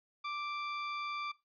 sawtooth tone, 1174.7 Hz, D6, in tune, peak -33 dBFS, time 0.24-1.32 s, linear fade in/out 10 ms, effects noise-tail reverb RT60 0.2 s tail -17 dB re dry + resampled to 11025 Hz

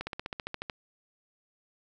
slowing click train, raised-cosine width 0.3 ms, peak -19 dBFS, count 11, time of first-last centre 0.01-0.698 s, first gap 60 ms, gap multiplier 1.03, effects none

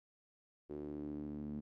sawtooth tone with band-pass filter sweep, 74 Hz, D2, 14 cents sharp, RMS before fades -44 dBFS, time 0.69-1.61 s, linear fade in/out 20 ms, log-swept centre 360 to 230 Hz, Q 4.7, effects none

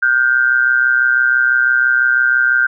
sine tone pair together, 1427 / 1553 Hz, F6 / G6, +37 / -17 cents, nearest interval minor second, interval 146 cents, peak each -13 dBFS, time 0.02-2.67 s, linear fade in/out 10 ms, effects none

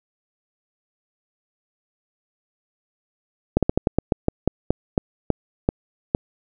slowing click train, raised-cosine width 2 ms, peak -3 dBFS, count 14, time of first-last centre 3.57-6.149 s, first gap 57 ms, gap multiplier 1.19, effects none

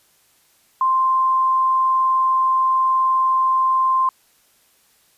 sine tone, 1046.5 Hz, C6, in tune, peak -14 dBFS, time 0.81-4.09 s, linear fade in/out 2 ms, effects white hiss -58 dBFS RMS until 5.17 s + resampled to 32000 Hz

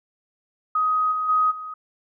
sine tone with level steps, 1256 Hz, D#6, 16 cents sharp, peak -18 / -22 / -16 / -31 dBFS, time 0.75-1.74 s, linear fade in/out 5 ms, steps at 1.11 / 1.28 / 1.5 s, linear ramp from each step 20 ms, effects none

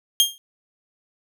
sawtooth tone with exponential decay, 3218 Hz, G7, 45 cents sharp, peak -7 dBFS, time 0.2-0.38 s, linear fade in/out 0 ms, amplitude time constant 38 ms, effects none

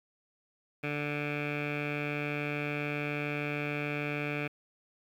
15% pulse tone with low-pass filter, 146.83 Hz, D3, in tune, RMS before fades -34 dBFS, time 0.83-4.48 s, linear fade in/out 10 ms, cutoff 2400 Hz, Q 5.2, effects 10-bit

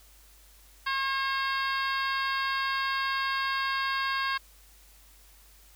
harmonic tone with a mistuned harmonic, 539 Hz, C#5, 49 cents flat, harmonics 2 / 3 / 4 / 5 / 6 / 7 / 8 / 9, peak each -30 / -31 / -38 / -39 / -41 / -41 / -41 / -41 dBFS, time 0.86-4.38 s, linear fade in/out 10 ms, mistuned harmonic 8, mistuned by +33 cents, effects added 50 Hz sine -56 dBFS peak until 5.75 s + white hiss -58 dBFS RMS until 5.75 s

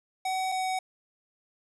square tone pair in turn, 754 / 750.2 Hz, F#5 / F#5, +32 / +24 cents, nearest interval unison, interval 8 cents, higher first, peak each -28 dBFS, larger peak neither, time 0.25-0.52 / 0.52-0.79 s, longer neither, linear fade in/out 5 ms, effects resampled to 24000 Hz + 9-bit

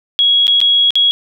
sine tone with dropouts, 3322 Hz, G#7, in tune, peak -8 dBFS, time 0.19-1.11 s, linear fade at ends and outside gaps 0 ms, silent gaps 0.469-0.479 / 0.604-0.614 / 0.906-0.955 s, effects none

